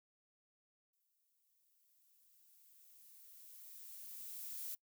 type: noise with exponential growth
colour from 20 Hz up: violet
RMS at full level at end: -44 dBFS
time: 0.93-4.75 s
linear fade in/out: 5 ms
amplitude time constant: 830 ms
effects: noise-tail reverb RT60 0.1 s tail -22 dB re dry